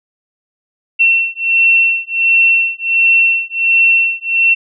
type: beating tone pair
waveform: sine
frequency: 2707 / 2708.4 Hz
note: E7 / E7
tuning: +45 / +46 cents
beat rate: 1.4 Hz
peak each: -12 dBFS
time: 0.99-4.55 s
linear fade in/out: 20 ms
effects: none